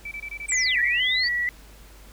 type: tone bursts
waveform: sine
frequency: 2317 Hz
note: D7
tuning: 24 cents flat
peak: -31 dBFS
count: 10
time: 0.05-0.897 s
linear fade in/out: 5 ms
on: 64 ms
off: 23 ms
type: linear two-way sweep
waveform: sine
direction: down then up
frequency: 8360 to 1657 to 4702 Hz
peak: -23 dBFS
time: 0.48-1.29 s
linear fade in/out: 20 ms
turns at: 0.79 s
type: tone with vibrato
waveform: sine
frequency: 1975.5 Hz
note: B6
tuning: in tune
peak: -22 dBFS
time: 0.52-1.49 s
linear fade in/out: 0 ms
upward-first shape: square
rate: 2.1 Hz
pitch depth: 33 cents each way
effects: added 50 Hz sine -46 dBFS peak until 2.12 s + pink hiss -51 dBFS RMS until 2.12 s